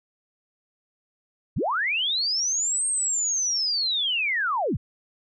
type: linear two-way sweep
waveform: sine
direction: up then down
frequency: 53 to 8580 to 53 Hz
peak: -22 dBFS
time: 1.56-4.77 s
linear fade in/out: 10 ms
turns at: 2.87 s
effects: none